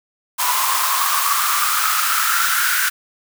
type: noise with high-pass filter sweep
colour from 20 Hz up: white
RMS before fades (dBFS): -18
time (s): 0.38-2.9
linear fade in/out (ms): 20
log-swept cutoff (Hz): 990 to 1500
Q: 8.6
effects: none